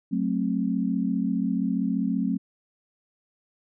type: chord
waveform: sine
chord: F# diminished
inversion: none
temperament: equal with one note detuned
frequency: 185 / 220 / 265.7 Hz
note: F#3 / A3 / C4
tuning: 0 / 0 / +27 cents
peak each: -27 dBFS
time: 0.11-2.38 s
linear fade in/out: 20 ms
effects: none